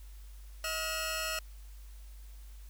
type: tone cluster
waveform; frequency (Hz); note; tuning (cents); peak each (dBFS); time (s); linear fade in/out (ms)
15% pulse; 636 / 1426 / 2636; D#5 / F6 / E7; +38 / +36 / -1; -31; 0.64-1.39; 2
effects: added 50 Hz sine -46 dBFS peak until 2.69 s + white hiss -62 dBFS RMS until 2.69 s